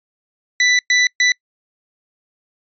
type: tone bursts at uneven times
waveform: sawtooth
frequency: 1982 Hz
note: B6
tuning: 6 cents sharp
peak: -8 dBFS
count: 3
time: 0.6-0.79 / 0.9-1.07 / 1.2-1.32 s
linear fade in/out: 2 ms
effects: noise-tail reverb RT60 0.1 s tail -26 dB re dry + resampled to 16000 Hz